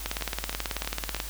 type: two click trains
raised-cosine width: 0.2 ms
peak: -17 / -11 dBFS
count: 4 / 22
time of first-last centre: 0.21-1.165 / 0.06-1.201 s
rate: 3.14 / 18.4 Hz
effects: added 50 Hz sine -37 dBFS peak until 1.29 s + white hiss -40 dBFS RMS until 1.29 s